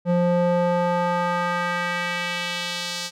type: tone with band-pass filter sweep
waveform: square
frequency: 175.4 Hz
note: F3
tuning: 8 cents sharp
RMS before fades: -23 dBFS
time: 0.05-3.11 s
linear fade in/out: 50 ms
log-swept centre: 370 to 5100 Hz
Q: 1.4
effects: none